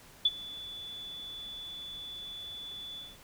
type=tone with ADSR envelope; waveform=sine; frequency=3460 Hz; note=A7; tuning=30 cents flat; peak=-19 dBFS; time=0.25-3.18 s; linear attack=6 ms; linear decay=38 ms; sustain=-21 dB; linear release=200 ms; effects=pink hiss -55 dBFS RMS until 3.23 s